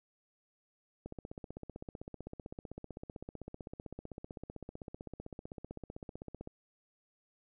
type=click train; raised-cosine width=2 ms; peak=-30 dBFS; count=86; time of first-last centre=1.06-6.474 s; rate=15.7 Hz; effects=none